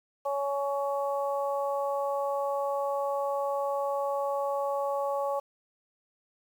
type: harmonic tone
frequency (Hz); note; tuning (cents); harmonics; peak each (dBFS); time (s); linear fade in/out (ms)
280; C#4; +18; 2 / 3 / 4; -29 / -33 / -35; 0.25-5.4; 10
effects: 9-bit